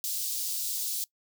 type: high-pass noise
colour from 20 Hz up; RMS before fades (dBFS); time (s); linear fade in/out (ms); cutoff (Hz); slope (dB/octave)
white; -32; 0.04-1.04; 0; 3900; 24
effects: noise-tail reverb RT60 0.1 s tail -22 dB re dry